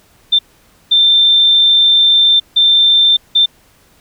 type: tone bursts at uneven times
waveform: sine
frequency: 3573 Hz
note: A7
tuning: 26 cents sharp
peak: -6 dBFS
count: 4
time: 0.32-0.39 / 0.91-2.4 / 2.56-3.17 / 3.35-3.46 s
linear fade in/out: 10 ms
effects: pink hiss -50 dBFS RMS until 4 s